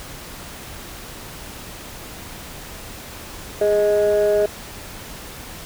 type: tone pair together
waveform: sine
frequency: 413.6 / 626 Hz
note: G#4 / D#5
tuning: -7 / +10 cents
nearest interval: perfect fifth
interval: 717 cents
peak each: -15 / -15 dBFS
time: 3.61-4.46 s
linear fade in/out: 5 ms
effects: tanh soft clip ceiling -11 dBFS + pink hiss -36 dBFS RMS until 5.65 s